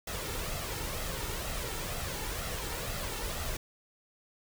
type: noise with flanger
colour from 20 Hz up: pink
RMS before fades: -36 dBFS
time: 0.07-3.57 s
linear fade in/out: 5 ms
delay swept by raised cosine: 1.5 to 2.28 ms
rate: 2.1 Hz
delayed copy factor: +0.5
effects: none